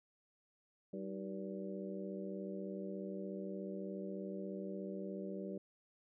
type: harmonic tone with a mistuned harmonic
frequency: 96.7 Hz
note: G2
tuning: 23 cents flat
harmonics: 2 / 3 / 4 / 5 / 6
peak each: -44 / -49 / -47 / -50 / -50 dBFS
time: 0.93-5.58 s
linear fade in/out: 5 ms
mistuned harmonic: 3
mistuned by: +130 cents
effects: none